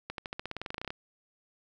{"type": "accelerating click train", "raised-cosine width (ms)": 0.3, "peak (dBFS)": -20, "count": 17, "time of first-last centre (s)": [0.1, 0.905], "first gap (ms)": 82, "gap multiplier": 0.93, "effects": []}